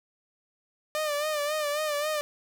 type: tone with vibrato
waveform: sawtooth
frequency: 599 Hz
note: D5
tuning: 34 cents sharp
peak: -23 dBFS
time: 0.95-2.21 s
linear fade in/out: 0 ms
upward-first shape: sine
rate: 3.7 Hz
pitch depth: 63 cents each way
effects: 9-bit